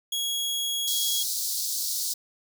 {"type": "tone", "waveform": "sawtooth", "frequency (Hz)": 3322, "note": "G#7", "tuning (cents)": 0, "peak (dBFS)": -23, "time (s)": [0.12, 1.23], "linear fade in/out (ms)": 5}
{"type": "high-pass noise", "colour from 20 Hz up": "pink", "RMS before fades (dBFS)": -29, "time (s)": [0.87, 2.14], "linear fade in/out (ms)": 10, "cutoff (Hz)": 4100, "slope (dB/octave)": 48}
{"effects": []}